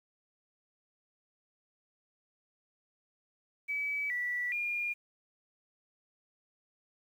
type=tone with pitch steps; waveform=sine; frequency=2289 / 1957 / 2416 Hz; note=D7 / B6 / D7; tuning=-45 / -16 / +48 cents; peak=-31 dBFS; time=3.68-4.94 s; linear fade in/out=20 ms; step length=420 ms; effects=10-bit